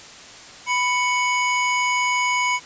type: tone pair together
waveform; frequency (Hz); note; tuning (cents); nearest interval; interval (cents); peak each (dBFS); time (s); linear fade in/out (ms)
square; 993 / 2225; B5 / C#7; +9 / +6; octave + major second; 1397; -22; 0.66-2.6; 50
effects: white hiss -41 dBFS RMS until 2.65 s + resampled to 16000 Hz